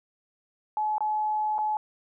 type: tone with dropouts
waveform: sine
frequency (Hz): 854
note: G#5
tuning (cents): +48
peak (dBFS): -24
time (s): 0.77-1.77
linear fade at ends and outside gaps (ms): 1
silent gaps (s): 0.982-1.006 / 1.582-1.588
effects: none